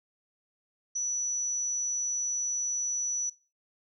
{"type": "tone", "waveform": "sine", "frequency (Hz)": 5920, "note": "F#8", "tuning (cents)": 0, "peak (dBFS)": -28, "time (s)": [0.95, 3.3], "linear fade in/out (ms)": 10, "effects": ["noise-tail reverb RT60 0.3 s tail -19 dB re dry"]}